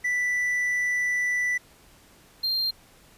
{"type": "tone pair in turn", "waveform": "triangle", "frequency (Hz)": [1975.5, 4186], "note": ["B6", "C8"], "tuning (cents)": [0, 0], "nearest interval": "octave + minor second", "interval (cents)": 1300, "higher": "second", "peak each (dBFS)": [-21, -22], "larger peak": "first", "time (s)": [[0.04, 1.58], [2.43, 2.71]], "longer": "first", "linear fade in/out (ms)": 10, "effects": ["pink hiss -55 dBFS RMS until 3.17 s", "resampled to 32000 Hz"]}